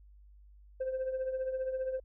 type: tone with tremolo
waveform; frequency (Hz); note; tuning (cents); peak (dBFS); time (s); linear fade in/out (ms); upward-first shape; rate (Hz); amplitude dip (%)
sine; 521; C5; -7; -27; 0.8-2; 10; triangle; 15; 70
effects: tanh soft clip ceiling -29 dBFS + added 50 Hz sine -54 dBFS peak until 2.04 s